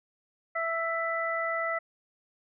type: harmonic tone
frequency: 662 Hz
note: E5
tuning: 7 cents sharp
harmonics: 1 / 2 / 3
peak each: -32 / -32 / -32 dBFS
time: 0.55-1.79 s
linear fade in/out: 10 ms
effects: none